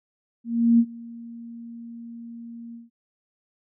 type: tone with ADSR envelope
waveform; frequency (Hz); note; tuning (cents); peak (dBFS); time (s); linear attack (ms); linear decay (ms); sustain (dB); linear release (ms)
sine; 233.1; A#3; 0; -12; 0.44-2.9; 350; 60; -24; 160
effects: none